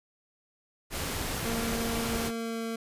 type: noise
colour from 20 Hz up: pink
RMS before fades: -33 dBFS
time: 0.9-2.32 s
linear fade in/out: 50 ms
type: tone with pitch glide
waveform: 25% pulse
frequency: 230.3 to 227.4 Hz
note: A#3 to A#3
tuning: -21 to -43 cents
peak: -28 dBFS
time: 1.45-2.76 s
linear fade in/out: 5 ms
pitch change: -22 cents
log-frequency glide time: 2.11-2.63 s
effects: resampled to 32000 Hz